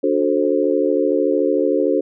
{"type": "chord", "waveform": "sine", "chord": "D dominant seventh", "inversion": "none", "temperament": "just", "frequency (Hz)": [293.7, 367.1, 440.5, 528.6], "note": ["D4", "F#4", "A4", "C5"], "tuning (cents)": [0, -14, 2, 18], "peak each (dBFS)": -20, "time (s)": [0.03, 2.01], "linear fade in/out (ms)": 10, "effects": []}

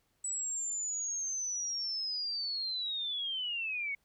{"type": "linear sweep", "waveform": "sine", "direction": "down", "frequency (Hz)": [7910, 2185], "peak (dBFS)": -33, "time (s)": [0.24, 3.95], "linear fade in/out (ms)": 5, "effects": ["pink hiss -75 dBFS RMS until 4.04 s"]}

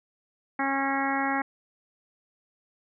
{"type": "harmonic tone", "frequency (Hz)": 273.2, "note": "C#4", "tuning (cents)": -25, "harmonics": [1, 2, 3, 4, 5, 6, 7, 8], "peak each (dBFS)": [-30, -38, -29, -34, -35, -34, -33, -36], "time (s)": [0.59, 1.42], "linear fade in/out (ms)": 5, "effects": []}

